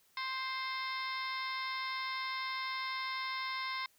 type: harmonic tone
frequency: 524 Hz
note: C5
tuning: 2 cents sharp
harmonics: 2 / 3 / 4 / 5 / 6 / 7 / 8 / 9 / 10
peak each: -39 / -47 / -40 / -53 / -54 / -46 / -48 / -54 / -48 dBFS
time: 0.17-3.86 s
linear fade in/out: 2 ms
effects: white hiss -69 dBFS RMS until 3.98 s